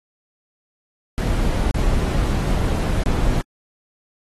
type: noise with dropouts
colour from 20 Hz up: brown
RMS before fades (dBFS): -19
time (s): 1.18-3.41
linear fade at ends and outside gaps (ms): 0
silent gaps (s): 1.71-1.743 / 3.035-3.061
effects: AAC 32 kbps